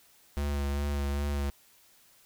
square tone with vibrato, 71.2 Hz, C#2, 47 cents sharp, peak -29 dBFS, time 0.37-1.5 s, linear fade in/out 0 ms, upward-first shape sine, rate 2.5 Hz, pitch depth 24 cents each way, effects white hiss -61 dBFS RMS until 2.25 s

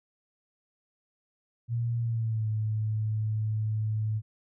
sine tone with pitch glide, 117.5 to 108.37 Hz, A#2 to A2, +14 to -26 cents, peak -26 dBFS, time 1.68-4.22 s, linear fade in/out 50 ms, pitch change -140 cents, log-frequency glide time 1.99-2.48 s, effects none

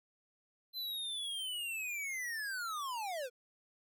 square linear sweep, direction down, 4090 to 466.2 Hz, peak -38 dBFS, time 0.73-3.3 s, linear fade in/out 50 ms, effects none

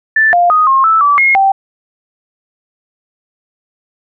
sine tone with pitch steps, 1762 / 701 / 1246 / 1072 / 1315 / 1154 / 2153 / 779 Hz, A6 / F5 / D#6 / C6 / E6 / D6 / C7 / G5, +2 / +6 / +2 / +42 / -5 / -31 / +49 / -11 cents, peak -6 dBFS, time 0.16-1.52 s, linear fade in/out 5 ms, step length 170 ms, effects none

